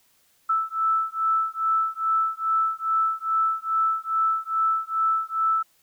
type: beating tone pair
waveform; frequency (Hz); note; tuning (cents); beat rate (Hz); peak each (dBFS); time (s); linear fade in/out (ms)
sine; 1316 / 1318.4; E6 / E6; -3 / 0; 2.4; -24; 0.49-5.63; 10
effects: white hiss -63 dBFS RMS until 5.82 s